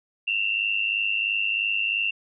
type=tone pair together; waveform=sine; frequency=2676 / 2779 Hz; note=E7 / F7; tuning=+25 / -9 cents; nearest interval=minor second; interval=66 cents; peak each=-25 dBFS; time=0.27-2.11 s; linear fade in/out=10 ms; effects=none